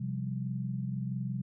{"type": "chord", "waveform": "sine", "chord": "C suspended fourth", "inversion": "none", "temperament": "equal with one note detuned", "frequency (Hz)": [129.98, 174.61, 196], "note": ["C3", "F3", "G3"], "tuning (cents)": [-11, 0, 0], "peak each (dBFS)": [-34, -39, -37], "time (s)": [0, 1.42], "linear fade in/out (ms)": 10, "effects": []}